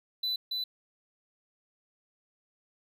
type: tone with echo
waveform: triangle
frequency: 3994 Hz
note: B7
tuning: 19 cents sharp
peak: -27 dBFS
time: 0.23-0.36 s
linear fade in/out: 5 ms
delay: 280 ms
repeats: 1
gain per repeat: -2 dB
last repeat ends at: 0.64 s
effects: none